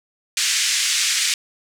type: band-pass noise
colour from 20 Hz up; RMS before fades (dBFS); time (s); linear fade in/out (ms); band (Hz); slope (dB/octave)
white; -20; 0.37-1.34; 2; 1800 to 7700; 24
effects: none